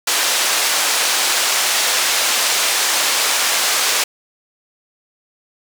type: band-pass noise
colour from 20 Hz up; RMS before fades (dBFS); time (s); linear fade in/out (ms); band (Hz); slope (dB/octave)
white; -17; 0.07-4.04; 5; 530 to 7400; 12
effects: none